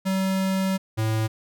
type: tone pair in turn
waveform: square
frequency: 190.7 / 110.25 Hz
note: G3 / A2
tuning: -47 / +4 cents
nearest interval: major sixth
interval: 949 cents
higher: first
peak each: -22 dBFS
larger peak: neither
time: 0.05-0.78 / 0.97-1.28 s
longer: first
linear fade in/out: 20 ms
effects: none